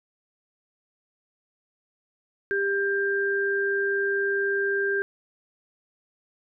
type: tone pair together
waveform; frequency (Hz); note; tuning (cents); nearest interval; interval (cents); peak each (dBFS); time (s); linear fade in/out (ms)
sine; 397.2 / 1589; G4 / G6; +23 / +23; 2 octaves; 2400; -25; 2.51-5.02; 0
effects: none